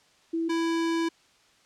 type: tone pair in turn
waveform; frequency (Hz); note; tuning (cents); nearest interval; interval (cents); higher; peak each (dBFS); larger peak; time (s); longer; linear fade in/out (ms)
sine / square; 329.6 / 331.1; E4 / E4; 0 / +8; unison; 8; second; -25; neither; 0.33-0.49 / 0.49-1.09; second; 10
effects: white hiss -61 dBFS RMS until 1.65 s + low-pass 6000 Hz 12 dB/octave